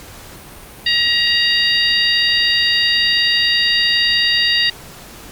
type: harmonic tone with a mistuned harmonic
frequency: 939 Hz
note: A#5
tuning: 12 cents sharp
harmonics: 2 / 3 / 4 / 5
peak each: -18 / -18 / -18 / -18 dBFS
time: 0.86-4.7 s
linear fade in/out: 5 ms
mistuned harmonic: 2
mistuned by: +21 cents
effects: pink hiss -37 dBFS RMS until 5.31 s + Opus 48 kbps